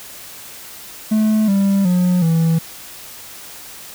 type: tone with pitch steps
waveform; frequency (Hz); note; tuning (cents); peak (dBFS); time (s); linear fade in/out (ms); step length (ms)
triangle; 216.2 / 197.11 / 179.71 / 163.85; A3 / G3 / F3 / E3; -30 / +10 / +50 / -10; -10; 1.11-2.59; 10; 370
effects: white hiss -36 dBFS RMS until 3.94 s